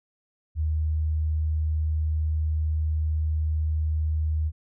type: tone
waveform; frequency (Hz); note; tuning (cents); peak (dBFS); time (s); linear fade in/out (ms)
sine; 77.78; D#2; 0; -22; 0.55-4.52; 50
effects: none